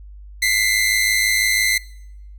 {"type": "tone pair together", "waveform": "sawtooth", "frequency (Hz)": [2000, 2106], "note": ["B6", "C7"], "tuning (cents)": [21, 11], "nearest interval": "minor second", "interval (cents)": 90, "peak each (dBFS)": -15, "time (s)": [0.42, 1.78], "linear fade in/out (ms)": 5, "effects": ["noise-tail reverb RT60 0.8 s tail -22 dB re dry", "added 50 Hz sine -36 dBFS peak until 2.38 s"]}